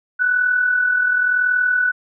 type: tone with amplitude modulation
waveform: sine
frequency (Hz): 1486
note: F#6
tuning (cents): +7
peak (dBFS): -12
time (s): 0.19-1.92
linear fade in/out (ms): 20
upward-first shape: sine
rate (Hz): 40.9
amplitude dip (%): 50
effects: none